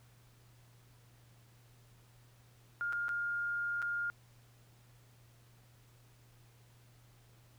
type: tone with dropouts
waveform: sine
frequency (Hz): 1412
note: F6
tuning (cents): +19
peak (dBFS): -33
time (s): 2.81-4.1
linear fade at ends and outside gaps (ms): 0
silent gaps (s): 2.925-2.931 / 3.083-3.091 / 3.819-3.825
effects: added 119 Hz sine -61 dBFS peak until 7.58 s + pink hiss -67 dBFS RMS until 7.58 s